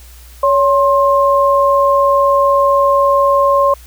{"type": "tone pair together", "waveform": "sine", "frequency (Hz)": [562, 1060.9], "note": ["C#5", "C6"], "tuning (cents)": [24, 24], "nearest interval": "major seventh", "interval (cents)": 1100, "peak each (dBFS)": -11, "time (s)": [0.43, 3.74], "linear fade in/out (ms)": 5, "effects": ["added 60 Hz sine -36 dBFS peak until 3.86 s", "white hiss -43 dBFS RMS until 3.86 s"]}